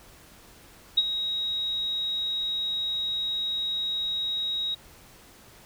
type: tone with ADSR envelope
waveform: sine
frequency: 3800 Hz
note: A#7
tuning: 33 cents sharp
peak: -15 dBFS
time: 0.97-4.75 s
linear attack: 10 ms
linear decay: 39 ms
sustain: -11 dB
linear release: 11 ms
effects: pink hiss -52 dBFS RMS until 5.65 s